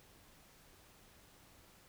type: silence
effects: pink hiss -63 dBFS RMS until 1.88 s